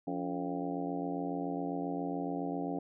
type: harmonic tone with a mistuned harmonic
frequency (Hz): 87.31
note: F2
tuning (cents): 0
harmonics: 2 / 3 / 4 / 5 / 6 / 7 / 8 / 9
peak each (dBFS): -41 / -36 / -44 / -43 / -45 / -49 / -42 / -44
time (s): 0.07-2.79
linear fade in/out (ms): 5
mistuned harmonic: 3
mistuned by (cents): +120
effects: none